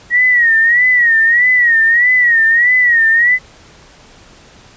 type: tone with vibrato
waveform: sine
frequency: 1899 Hz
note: A#6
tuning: 32 cents sharp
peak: -7 dBFS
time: 0.1-3.39 s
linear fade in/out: 50 ms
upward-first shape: sine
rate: 1.6 Hz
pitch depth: 100 cents each way
effects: pink hiss -42 dBFS RMS until 4.76 s + resampled to 16000 Hz